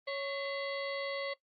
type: harmonic tone with a mistuned harmonic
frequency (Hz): 554.4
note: C#5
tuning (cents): 0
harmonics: 1 / 2 / 4 / 5 / 6 / 7 / 8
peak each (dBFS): -36 / -44 / -40 / -51 / -48 / -52 / -46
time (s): 0.07-1.34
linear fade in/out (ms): 10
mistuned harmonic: 4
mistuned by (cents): -150
effects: noise-tail reverb RT60 0.1 s tail -18 dB re dry + Opus 32 kbps

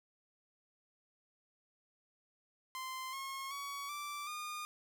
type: tone with pitch steps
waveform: sawtooth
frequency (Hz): 1040 / 1081.7 / 1125 / 1170.1 / 1216.9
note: C6 / C#6 / C#6 / D6 / D#6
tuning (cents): -11 / -43 / +25 / -7 / -39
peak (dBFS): -37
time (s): 2.75-4.65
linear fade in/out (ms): 0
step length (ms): 380
effects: none

